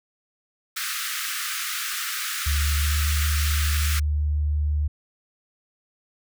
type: high-pass noise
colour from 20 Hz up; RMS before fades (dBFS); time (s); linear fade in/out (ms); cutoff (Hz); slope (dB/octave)
pink; -29; 0.76-4; 10; 1200; 96
type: tone with pitch glide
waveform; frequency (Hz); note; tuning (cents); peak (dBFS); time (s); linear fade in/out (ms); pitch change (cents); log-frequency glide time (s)
sine; 73 to 74.49; D2 to D2; -10 to +25; -20; 2.46-4.88; 10; +35; 2.64-3.01
effects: none